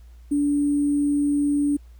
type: tone with sample-and-hold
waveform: sine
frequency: 288.8 Hz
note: D4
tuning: 29 cents flat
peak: -18 dBFS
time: 0.31-1.77 s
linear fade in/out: 10 ms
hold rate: 8820 Hz
effects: added 59 Hz sine -43 dBFS peak until 1.99 s + pink hiss -63 dBFS RMS until 1.99 s